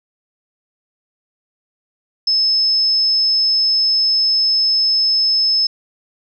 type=tone; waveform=sine; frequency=5220 Hz; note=E8; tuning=18 cents flat; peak=-12 dBFS; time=2.27-5.67 s; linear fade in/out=5 ms; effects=none